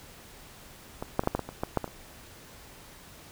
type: clicks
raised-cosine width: 1 ms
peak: -19 / -9 / -22 / -9 / -12 / -17 / -23 / -14 / -10 / -18 / -29 dBFS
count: 11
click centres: 1.025 / 1.194 / 1.236 / 1.274 / 1.35 / 1.393 / 1.49 / 1.635 / 1.773 / 1.843 / 1.878 s
effects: pink hiss -50 dBFS RMS until 3.31 s